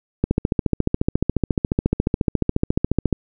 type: click train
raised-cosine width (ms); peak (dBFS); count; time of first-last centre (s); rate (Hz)
3; -4; 42; 0.24-3.127; 14.2
effects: none